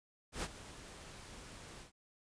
pink noise with ADSR envelope, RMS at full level -38 dBFS, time 0.32-1.92 s, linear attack 110 ms, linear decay 45 ms, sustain -14 dB, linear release 110 ms, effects resampled to 22050 Hz

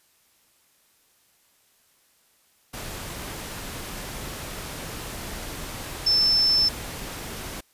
sine tone in noise, 5290 Hz, E8, 5 cents sharp, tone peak -17 dBFS, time 6.06-6.69 s, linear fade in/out 10 ms, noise pink, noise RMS -35 dBFS, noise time 2.73-7.61 s, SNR +15 dB, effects white hiss -63 dBFS RMS until 7.73 s + resampled to 32000 Hz

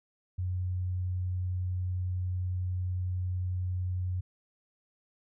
sine tone, 91.1 Hz, F#2, 26 cents flat, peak -29 dBFS, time 0.38-4.21 s, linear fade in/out 10 ms, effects none

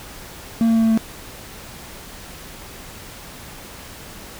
triangle tone with pitch steps, 228.1 / 226.8 / 225.5 / 224.2 / 222.9 Hz, A#3 / A#3 / A3 / A3 / A3, -37 / -47 / +43 / +33 / +23 cents, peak -11 dBFS, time 0.61-0.975 s, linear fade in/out 0 ms, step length 73 ms, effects pink hiss -38 dBFS RMS until 4.39 s

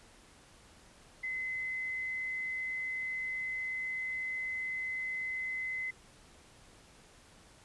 sine tone, 2042 Hz, C7, 43 cents flat, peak -34 dBFS, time 1.23-5.91 s, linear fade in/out 10 ms, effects pink hiss -59 dBFS RMS until 7.64 s + resampled to 24000 Hz

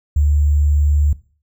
sine tone with sample-and-hold, 73.42 Hz, D2, in tune, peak -11 dBFS, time 0.16-1.13 s, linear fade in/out 5 ms, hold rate 7350 Hz, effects noise-tail reverb RT60 0.4 s tail -18 dB re dry

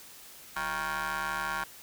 20% pulse ring-modulated tone, 151.6 Hz, D#3, 45 cents flat, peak -23 dBFS, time 0.56-1.64 s, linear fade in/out 5 ms, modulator 1250 Hz, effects white hiss -50 dBFS RMS until 1.82 s

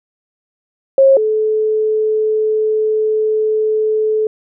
sine tone pair in turn, 540 / 432.8 Hz, C#5 / A4, -45 / -29 cents, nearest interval major third, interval 384 cents, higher first, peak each -5 / -12 dBFS, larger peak first, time 0.98-1.17 / 1.17-4.27 s, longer second, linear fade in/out 2 ms, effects none

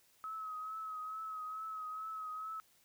sine tone with vibrato, 1280 Hz, D#6, 49 cents sharp, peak -40 dBFS, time 0.24-2.6 s, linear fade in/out 0 ms, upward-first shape triangle, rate 2.3 Hz, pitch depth 41 cents each way, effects white hiss -69 dBFS RMS until 2.84 s

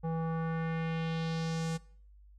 square tone with low-pass filter sweep, 163.1 Hz, E3, 18 cents flat, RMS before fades -34 dBFS, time 0.03-1.78 s, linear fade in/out 20 ms, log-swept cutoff 800 to 8300 Hz, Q 1.7, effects noise-tail reverb RT60 0.5 s tail -20 dB re dry + added 50 Hz sine -54 dBFS peak until 2.38 s

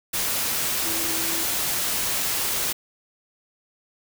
sine tone in noise, 329.6 Hz, E4, in tune, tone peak -34 dBFS, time 0.85-1.44 s, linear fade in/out 10 ms, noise white, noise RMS -25 dBFS, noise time 0.13-2.73 s, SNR -12 dB, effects none

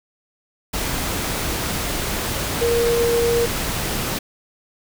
sine tone in noise, 470 Hz, A#4, 14 cents sharp, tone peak -16 dBFS, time 2.61-3.46 s, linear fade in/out 10 ms, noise pink, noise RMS -24 dBFS, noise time 0.73-4.19 s, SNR +5 dB, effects none

